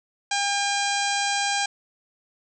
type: harmonic tone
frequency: 804 Hz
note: G5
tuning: 44 cents sharp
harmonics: 1 / 2 / 3 / 4 / 5 / 6 / 7 / 8 / 9 / 10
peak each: -26 / -29 / -31 / -32 / -33 / -34 / -34 / -35 / -36 / -36 dBFS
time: 0.31-1.66 s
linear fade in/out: 5 ms
effects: none